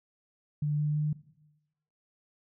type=tone with pitch steps; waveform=sine; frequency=148.3 / 149.5 / 150.72 Hz; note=D3 / D3 / D3; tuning=+17 / +31 / +45 cents; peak=-26 dBFS; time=0.62-1.13 s; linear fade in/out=5 ms; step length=170 ms; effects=noise-tail reverb RT60 0.9 s tail -17 dB re dry